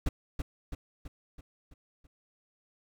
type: noise with echo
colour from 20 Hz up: brown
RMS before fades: -27 dBFS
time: 0.06-0.09 s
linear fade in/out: 5 ms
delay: 330 ms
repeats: 6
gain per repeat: -5 dB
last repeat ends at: 2.07 s
effects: none